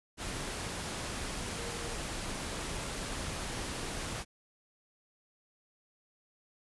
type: tone in noise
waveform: sine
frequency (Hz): 469.5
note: A#4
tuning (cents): +12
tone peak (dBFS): -45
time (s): 1.55-1.99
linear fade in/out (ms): 50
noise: pink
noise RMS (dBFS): -38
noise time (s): 0.17-4.25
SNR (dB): -10
effects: resampled to 24000 Hz